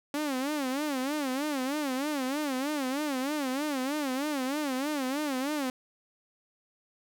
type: tone with vibrato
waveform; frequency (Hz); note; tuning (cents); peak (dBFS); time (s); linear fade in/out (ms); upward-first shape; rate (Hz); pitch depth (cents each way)
sawtooth; 278.7; C#4; +9; -25; 0.14-5.7; 2; sine; 3.2; 160
effects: none